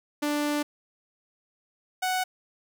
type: tone pair in turn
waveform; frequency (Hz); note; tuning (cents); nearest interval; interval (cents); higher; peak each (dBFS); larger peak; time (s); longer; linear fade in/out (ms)
sawtooth; 294.4 / 741.8; D4 / F#5; +4 / +4; octave + major third; 1600; second; -21; neither; 0.22-0.63 / 2.02-2.24; first; 10
effects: none